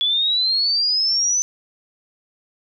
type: exponential sweep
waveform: sine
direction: up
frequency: 3400 to 6110 Hz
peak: -16 dBFS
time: 0.01-1.42 s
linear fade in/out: 0 ms
effects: none